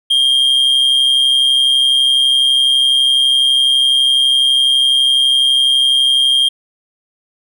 triangle tone with amplitude modulation, 3216 Hz, G7, 44 cents sharp, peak -6 dBFS, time 0.1-6.49 s, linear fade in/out 10 ms, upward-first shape sine, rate 132 Hz, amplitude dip 40%, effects none

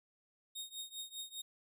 sawtooth tone with tremolo, 3717 Hz, A#7, 6 cents flat, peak -37 dBFS, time 0.55-1.42 s, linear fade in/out 10 ms, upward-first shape triangle, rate 5 Hz, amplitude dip 95%, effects none

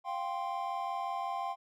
triangle chord, F suspended second, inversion none, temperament equal, 698.5 / 784 / 1046.5 Hz, F5 / G5 / C6, 0 / 0 / 0 cents, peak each -37 / -35 / -36 dBFS, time 0.04-1.56 s, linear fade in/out 50 ms, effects none

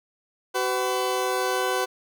20% pulse tone pair together, 377.8 / 504 Hz, F#4 / B4, +36 / +35 cents, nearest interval perfect fourth, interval 499 cents, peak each -21 dBFS, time 0.54-1.86 s, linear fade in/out 20 ms, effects none

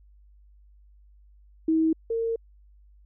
sine tone pair in turn, 320.5 / 456.7 Hz, E4 / A#4, -49 / -36 cents, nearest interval tritone, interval 613 cents, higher second, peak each -19 / -24 dBFS, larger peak first, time 1.68-1.93 / 2.1-2.36 s, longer second, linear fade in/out 5 ms, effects added 50 Hz sine -52 dBFS peak until 3.05 s

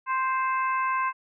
harmonic tone, 523.3 Hz, C5, in tune, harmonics 2 / 3 / 4 / 5, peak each -24 / -32 / -36 / -37 dBFS, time 0.06-1.13 s, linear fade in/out 50 ms, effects none

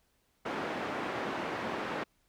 pink band-pass noise, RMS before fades -36 dBFS, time 0.45-2.04 s, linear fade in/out 10 ms, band 270 to 1900 Hz, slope 12 dB/octave, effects pink hiss -73 dBFS RMS until 2.28 s

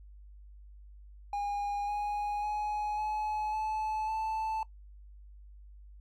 triangle tone with pitch steps, 815 / 827.3 / 839.9 / 852.6 / 865.5 / 878.6 Hz, G#5 / G#5 / G#5 / G#5 / A5 / A5, -33 / -7 / +19 / +45 / -29 / -3 cents, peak -29 dBFS, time 1.33-4.63 s, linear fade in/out 2 ms, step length 550 ms, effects noise-tail reverb RT60 0.1 s tail -19 dB re dry + added 50 Hz sine -49 dBFS peak until 6 s

